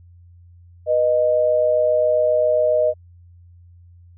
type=tone pair together; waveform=sine; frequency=490 / 617.4 Hz; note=B4 / D#5; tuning=-14 / -14 cents; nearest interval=major third; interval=400 cents; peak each=-21 / -15 dBFS; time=0.86-2.94 s; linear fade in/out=50 ms; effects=added 87 Hz sine -44 dBFS peak until 4.17 s